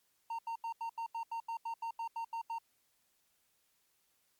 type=tone bursts; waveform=triangle; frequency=917 Hz; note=A#5; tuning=29 cents flat; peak=-34 dBFS; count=14; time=0.3-2.585 s; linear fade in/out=5 ms; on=88 ms; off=81 ms; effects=white hiss -75 dBFS RMS until 4.39 s + MP3 96 kbps